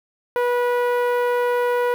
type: tone with low-pass filter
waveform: sawtooth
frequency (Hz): 487.7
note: B4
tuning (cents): -22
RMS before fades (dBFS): -20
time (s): 0.36-1.94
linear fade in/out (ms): 0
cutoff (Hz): 1600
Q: 0.8
effects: 7-bit